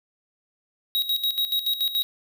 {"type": "tone with tremolo", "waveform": "square", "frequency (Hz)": 3814, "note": "A#7", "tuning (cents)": 39, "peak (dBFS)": -21, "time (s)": [0.95, 2.03], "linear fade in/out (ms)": 0, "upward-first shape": "square", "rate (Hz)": 7, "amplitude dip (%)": 70, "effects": []}